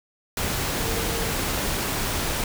sine tone in noise, 454 Hz, A#4, 46 cents flat, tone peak -34 dBFS, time 0.8-1.34 s, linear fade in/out 2 ms, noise pink, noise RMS -26 dBFS, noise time 0.37-2.44 s, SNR -11 dB, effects none

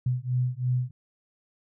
sine beating tone pair, 124.1 / 127.1 Hz, B2 / C3, +9 / -50 cents, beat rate 3 Hz, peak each -27 dBFS, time 0.06-0.91 s, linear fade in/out 5 ms, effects none

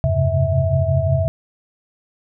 sine tone cluster, 85.7 / 98.5 / 131.6 / 137.1 / 652 Hz, F2 / G2 / C3 / C#3 / E5, -32 / +9 / +10 / -19 / -19 cents, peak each -21 dBFS, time 0.04-1.28 s, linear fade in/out 0 ms, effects none

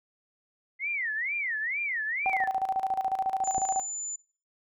sine tone with vibrato, 2024 Hz, B6, 42 cents sharp, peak -28 dBFS, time 0.79-2.49 s, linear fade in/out 50 ms, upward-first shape sine, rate 2.2 Hz, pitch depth 290 cents each way
sine tone with tremolo, 767 Hz, G5, 38 cents flat, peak -23 dBFS, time 2.26-3.8 s, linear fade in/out 0 ms, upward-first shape square, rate 14 Hz, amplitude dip 70%
sine tone, 7040 Hz, A8, in tune, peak -32 dBFS, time 3.44-4.16 s, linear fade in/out 5 ms
click, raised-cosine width 2 ms, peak -25 dBFS, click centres 3.581 s
effects noise-tail reverb RT60 0.4 s tail -20 dB re dry

